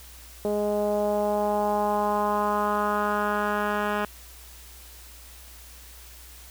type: tone with low-pass filter sweep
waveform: 10% pulse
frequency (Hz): 207.7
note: G#3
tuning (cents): 0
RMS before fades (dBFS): -25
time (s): 0.45-4.05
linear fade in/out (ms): 0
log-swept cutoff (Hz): 520 to 2000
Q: 2.6
effects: added 60 Hz sine -47 dBFS peak until 6.5 s + white hiss -48 dBFS RMS until 6.5 s